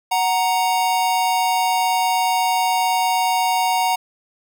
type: tone pair together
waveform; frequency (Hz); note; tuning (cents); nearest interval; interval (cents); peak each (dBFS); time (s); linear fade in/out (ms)
square; 742 / 933; F#5 / A#5; +5 / +1; major third; 396; -20; 0.11-3.96; 10
effects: none